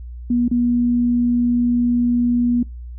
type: tone with dropouts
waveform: sine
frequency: 241.3 Hz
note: B3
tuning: 40 cents flat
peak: -14 dBFS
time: 0.3-2.63 s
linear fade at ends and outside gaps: 5 ms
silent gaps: 0.482-0.512 s
effects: noise-tail reverb RT60 0.2 s tail -22 dB re dry + added 60 Hz sine -30 dBFS peak until 2.98 s